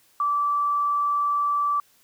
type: tone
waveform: sine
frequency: 1161 Hz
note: D6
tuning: 20 cents flat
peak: -20 dBFS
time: 0.2-1.8 s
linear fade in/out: 2 ms
effects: white hiss -60 dBFS RMS until 2.03 s